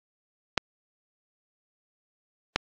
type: clicks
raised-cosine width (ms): 0.2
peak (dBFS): -3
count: 2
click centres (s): 0.577 / 2.56
effects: low-pass 5000 Hz 12 dB/octave + AAC 48 kbps